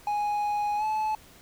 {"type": "tone with pitch glide", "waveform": "triangle", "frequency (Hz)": [830, 863.7], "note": ["G#5", "A5"], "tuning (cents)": [-1, -32], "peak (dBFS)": -23, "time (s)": [0.07, 1.15], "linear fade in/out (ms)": 2, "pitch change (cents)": 69, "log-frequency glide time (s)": [0.77, 0.84], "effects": ["pink hiss -53 dBFS RMS until 1.41 s"]}